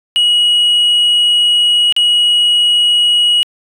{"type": "tone with dropouts", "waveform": "sine", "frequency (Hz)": 2907, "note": "F#7", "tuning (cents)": -31, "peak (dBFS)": -5, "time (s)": [0.16, 3.43], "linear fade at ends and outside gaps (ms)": 0, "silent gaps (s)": [1.924, 1.965], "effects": ["tanh soft clip ceiling -7 dBFS"]}